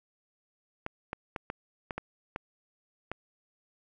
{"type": "clicks", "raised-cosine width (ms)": 0.5, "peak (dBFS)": -19, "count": 8, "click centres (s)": [0.864, 1.131, 1.362, 1.501, 1.908, 1.98, 2.361, 3.116], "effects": []}